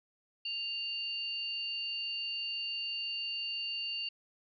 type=tone pair together; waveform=sine; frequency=2794 / 4528 Hz; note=F7 / C#8; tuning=0 / +36 cents; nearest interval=minor sixth; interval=836 cents; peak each=-36 / -39 dBFS; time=0.45-4.09 s; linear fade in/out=5 ms; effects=none